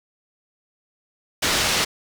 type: low-pass noise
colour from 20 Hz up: white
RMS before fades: -21 dBFS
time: 1.42-1.85 s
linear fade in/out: 10 ms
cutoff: 5200 Hz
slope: 12 dB/octave
effects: none